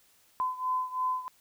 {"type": "beating tone pair", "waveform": "sine", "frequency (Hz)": [1017, 1020], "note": ["C6", "C6"], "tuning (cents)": [-50, -44], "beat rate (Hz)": 3, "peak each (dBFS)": [-30, -33], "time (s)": [0.4, 1.28], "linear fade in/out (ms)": 0, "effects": ["white hiss -64 dBFS RMS until 1.4 s"]}